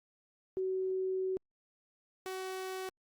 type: tone pair in turn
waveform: sine / sawtooth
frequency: 376.3 / 376.3 Hz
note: F#4 / F#4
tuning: +29 / +29 cents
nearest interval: unison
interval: 0 cents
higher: neither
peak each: -31 / -34 dBFS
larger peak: first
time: 0.57-1.37 / 2.26-2.89 s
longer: first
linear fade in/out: 0 ms
effects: Opus 32 kbps